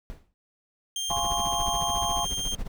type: noise with exponential decay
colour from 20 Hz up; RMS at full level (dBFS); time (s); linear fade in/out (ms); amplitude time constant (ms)
brown; -37; 0.1-0.34; 0; 51
type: tone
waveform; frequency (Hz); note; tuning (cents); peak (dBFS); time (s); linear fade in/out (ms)
25% pulse; 3183; G7; +26; -25; 0.96-2.55; 2
type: noise with tremolo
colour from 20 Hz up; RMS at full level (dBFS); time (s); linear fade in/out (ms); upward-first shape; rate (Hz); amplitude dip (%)
brown; -31; 1.09-2.68; 10; sine; 14; 85
type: chord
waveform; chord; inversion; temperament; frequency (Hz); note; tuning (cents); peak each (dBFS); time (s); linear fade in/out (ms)
sine; Db major seventh; first; equal; 698.5 / 830.6 / 1046.5 / 1108.7; F5 / Ab5 / C6 / Db6; 0 / 0 / 0 / 0; -31 / -31 / -32 / -36; 1.1-2.25; 5
effects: none